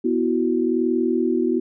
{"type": "chord", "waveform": "sine", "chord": "B suspended fourth", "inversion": "none", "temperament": "just", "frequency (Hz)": [246.9, 329.3, 370.4], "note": ["B3", "E4", "F#4"], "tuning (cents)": [0, -2, 2], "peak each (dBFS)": -22, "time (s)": [0.04, 1.6], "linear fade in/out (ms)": 10, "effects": []}